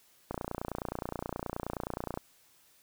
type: click train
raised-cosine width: 1 ms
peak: -20 dBFS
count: 56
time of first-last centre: 0.31-2.174 s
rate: 29.5 Hz
effects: white hiss -64 dBFS RMS until 2.82 s